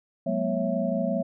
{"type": "tone cluster", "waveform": "sine", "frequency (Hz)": [183.6, 209.1, 240.9, 552, 662], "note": ["F#3", "G#3", "B3", "C#5", "E5"], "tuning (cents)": [-13, 12, -43, -7, 7], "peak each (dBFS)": -30, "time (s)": [0.26, 1.23], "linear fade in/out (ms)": 10, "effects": []}